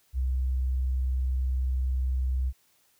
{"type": "tone with vibrato", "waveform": "sine", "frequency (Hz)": 64.4, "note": "C2", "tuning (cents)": -27, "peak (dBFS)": -24, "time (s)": [0.13, 2.53], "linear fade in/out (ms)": 50, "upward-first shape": "sine", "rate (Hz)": 20, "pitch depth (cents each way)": 69, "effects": ["white hiss -66 dBFS RMS until 2.99 s"]}